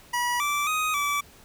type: tone with pitch steps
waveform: 25% pulse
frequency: 969 / 1166 / 1250 / 1154 Hz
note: B5 / D6 / D#6 / D6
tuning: -33 / -13 / +8 / -31 cents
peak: -20 dBFS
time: 0.13-1.21 s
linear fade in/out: 10 ms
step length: 270 ms
effects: pink hiss -52 dBFS RMS until 1.44 s